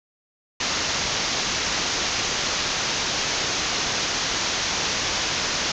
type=low-pass noise; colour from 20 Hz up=white; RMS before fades=-25 dBFS; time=0.6-5.72 s; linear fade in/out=5 ms; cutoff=6700 Hz; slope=96 dB/octave; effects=none